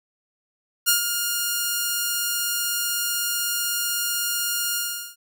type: tone with ADSR envelope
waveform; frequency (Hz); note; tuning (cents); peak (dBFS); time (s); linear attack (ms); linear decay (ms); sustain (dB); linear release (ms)
5% pulse; 1416; F6; +23; -3; 0.86-5.16; 26; 120; -8; 400
effects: none